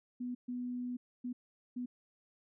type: tone bursts at uneven times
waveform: sine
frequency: 246.9 Hz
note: B3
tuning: in tune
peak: -36 dBFS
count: 4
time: 0.2-0.35 / 0.48-0.97 / 1.24-1.33 / 1.76-1.86 s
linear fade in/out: 10 ms
effects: none